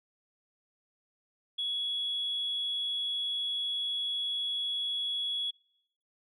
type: tone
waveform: sine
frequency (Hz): 3362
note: G#7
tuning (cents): +20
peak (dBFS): -29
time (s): 1.58-5.51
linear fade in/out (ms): 10
effects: noise-tail reverb RT60 0.8 s tail -25 dB re dry + tanh soft clip ceiling -25 dBFS